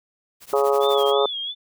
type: noise with tremolo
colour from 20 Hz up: white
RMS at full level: -37 dBFS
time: 0.4-1.15 s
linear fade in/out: 50 ms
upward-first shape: triangle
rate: 12 Hz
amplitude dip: 100%
type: harmonic tone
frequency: 139.3 Hz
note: C#3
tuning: 9 cents sharp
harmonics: 3 / 4 / 5 / 6 / 7 / 8 / 9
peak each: -19 / -22 / -27 / -27 / -31 / -30 / -27 dBFS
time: 0.53-1.26 s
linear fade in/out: 2 ms
type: tone with vibrato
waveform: sine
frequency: 3388 Hz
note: G#7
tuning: 34 cents sharp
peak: -26 dBFS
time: 0.8-1.55 s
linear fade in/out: 50 ms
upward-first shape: sine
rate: 2.9 Hz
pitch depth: 92 cents each way
effects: none